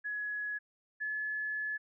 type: tone pair in turn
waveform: sine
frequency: 1685 / 1714.5 Hz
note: G#6 / A6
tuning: +25 / -45 cents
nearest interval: unison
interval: 30 cents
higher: second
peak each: -34 / -33 dBFS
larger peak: second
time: 0.04-0.59 / 1-1.78 s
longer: second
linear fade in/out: 20 ms
effects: none